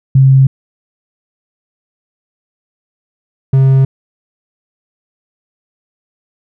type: tone pair in turn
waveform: sine / triangle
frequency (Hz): 133.9 / 133.9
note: C3 / C3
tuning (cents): +40 / +40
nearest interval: unison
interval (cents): 0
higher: neither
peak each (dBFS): -3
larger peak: neither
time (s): 0.15-0.47 / 3.53-3.85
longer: neither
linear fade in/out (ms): 5
effects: none